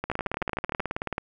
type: two click trains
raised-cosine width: 0.5 ms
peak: -13 / -14 dBFS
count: 21 / 11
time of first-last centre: 0.1-1.181 / 0.04-0.798 s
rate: 18.5 / 13.2 Hz
effects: none